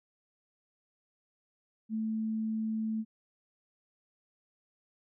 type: tone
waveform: sine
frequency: 220 Hz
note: A3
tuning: in tune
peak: -30 dBFS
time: 1.89-3.05 s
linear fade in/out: 50 ms
effects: none